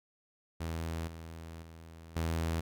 sawtooth tone with level steps, 82 Hz, E2, 9 cents flat, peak -31 / -40 / -45 / -27 dBFS, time 0.6-2.61 s, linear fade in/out 10 ms, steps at 1.07 / 1.62 / 2.16 s, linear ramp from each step 5 ms, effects none

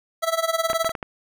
25% pulse tone with tremolo, 657 Hz, E5, 6 cents flat, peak -14 dBFS, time 0.22-0.92 s, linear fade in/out 20 ms, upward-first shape sine, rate 19 Hz, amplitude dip 85%
clicks, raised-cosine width 0.5 ms, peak -14 dBFS, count 6, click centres 0.7 / 0.732 / 0.846 / 0.893 / 0.952 / 1.028 s
effects none

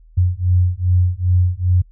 sine beating tone pair, 89 / 91.5 Hz, F2 / F#2, +33 / -19 cents, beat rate 2.5 Hz, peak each -16 dBFS, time 0.17-1.82 s, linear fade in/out 10 ms, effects noise-tail reverb RT60 0.1 s tail -24 dB re dry + added 40 Hz sine -43 dBFS peak until 1.91 s

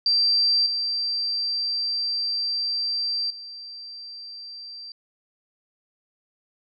sine tone with level steps, 4699 Hz, D8, in tune, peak -17 / -23 / -36 dBFS, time 0.06-4.92 s, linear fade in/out 2 ms, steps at 0.66 / 3.3 s, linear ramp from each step 5 ms, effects none

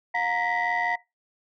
sine tone cluster, 716 / 927 / 1914 / 1999 Hz, F5 / A#5 / A#6 / B6, +43 / -10 / +45 / +20 cents, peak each -28 dBFS, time 0.14-0.96 s, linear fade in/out 10 ms, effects noise-tail reverb RT60 0.2 s tail -20 dB re dry + tanh soft clip ceiling -17 dBFS

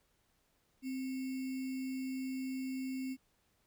sine tone with sample-and-hold, 261.6 Hz, C4, in tune, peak -36 dBFS, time 0.82-3.17 s, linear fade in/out 50 ms, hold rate 2450 Hz, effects pink hiss -75 dBFS RMS until 3.66 s

